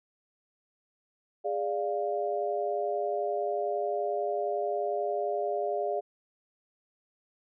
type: chord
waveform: sine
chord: D diminished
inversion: second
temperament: equal with one note detuned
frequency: 411.2 / 587.3 / 698.5 Hz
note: Ab4 / D5 / F5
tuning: -17 / 0 / 0 cents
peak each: -32 dBFS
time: 1.44-6.01 s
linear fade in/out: 20 ms
effects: none